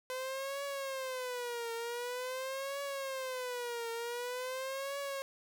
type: tone with vibrato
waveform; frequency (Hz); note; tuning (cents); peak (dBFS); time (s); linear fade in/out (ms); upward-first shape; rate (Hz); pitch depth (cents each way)
sawtooth; 509; C5; -48; -33; 0.1-5.22; 0; triangle; 0.46; 180
effects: none